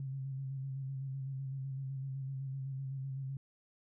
sine tone with vibrato, 134.6 Hz, C3, 49 cents sharp, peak -37 dBFS, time 0-3.37 s, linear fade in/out 2 ms, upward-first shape square, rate 7.9 Hz, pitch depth 28 cents each way, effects none

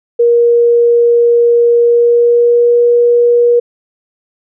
sine tone with pitch glide, 473 to 478.2 Hz, A#4 to A#4, +25 to +44 cents, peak -5 dBFS, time 0.19-3.6 s, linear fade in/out 10 ms, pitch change +19 cents, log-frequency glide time 1.79-2.81 s, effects none

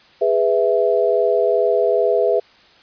sine chord, E major, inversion first, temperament just, 412 / 494.4 / 659.3 Hz, G#4 / B4 / E5, -14 / +2 / 0 cents, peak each -18 dBFS, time 0.21-2.4 s, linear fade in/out 10 ms, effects white hiss -50 dBFS RMS until 2.82 s + resampled to 11025 Hz

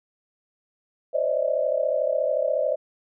sine tone cluster, 520 / 574 / 611 / 645 Hz, C5 / D5 / D#5 / E5, -11 / -40 / -32 / -38 cents, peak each -26 / -26 / -26 / -28 dBFS, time 1.13-2.76 s, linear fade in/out 20 ms, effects none

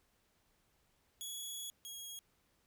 15% pulse tone pair in turn, 3366 / 3297 Hz, G#7 / G#7, +23 / -13 cents, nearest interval unison, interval 36 cents, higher first, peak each -35 / -38 dBFS, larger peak first, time 1.21-1.7 / 1.85-2.19 s, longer first, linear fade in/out 0 ms, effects pink hiss -75 dBFS RMS until 2.66 s

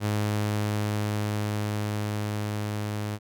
sawtooth tone with level ramp, 105 Hz, G#2, 19 cents sharp, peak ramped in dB -20 to -25 dBFS, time 0-3.19 s, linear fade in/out 50 ms, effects none

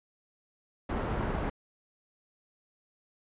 pink low-pass noise, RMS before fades -32 dBFS, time 0.89-1.5 s, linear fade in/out 5 ms, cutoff 1300 Hz, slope 12 dB/octave, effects resampled to 8000 Hz

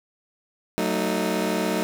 20% pulse chord, D# diminished, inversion first, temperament just, 186.68 / 224 / 311.1 Hz, F#3 / A3 / D#4, +16 / +31 / 0 cents, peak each -22 dBFS, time 0.78-1.83 s, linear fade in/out 0 ms, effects none

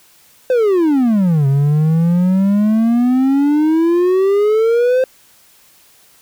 triangle exponential two-way sweep, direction down then up, 523.3 to 135.3 to 523.3 Hz, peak -8 dBFS, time 0.5-5.04 s, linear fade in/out 2 ms, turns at 1.47 s, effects white hiss -49 dBFS RMS until 6.21 s

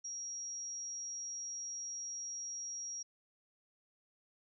sine tone, 5660 Hz, F8, 22 cents sharp, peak -40 dBFS, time 0.04-3.03 s, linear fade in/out 10 ms, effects none

